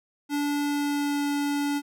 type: tone with pitch glide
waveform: square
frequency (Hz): 289.5 to 287.3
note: D4 to D4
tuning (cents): -25 to -38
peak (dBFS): -25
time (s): 0.29-1.82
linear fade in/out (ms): 50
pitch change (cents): -13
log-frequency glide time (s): 0.63-1.28
effects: none